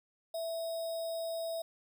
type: tone with sample-and-hold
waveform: sine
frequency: 659.3 Hz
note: E5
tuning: in tune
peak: -34 dBFS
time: 0.34-1.62 s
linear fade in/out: 5 ms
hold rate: 4410 Hz
effects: none